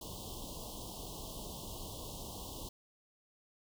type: band-stop noise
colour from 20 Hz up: pink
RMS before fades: -45 dBFS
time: 0.01-2.69 s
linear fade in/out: 5 ms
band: 1100 to 2900 Hz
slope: 96 dB/octave
effects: none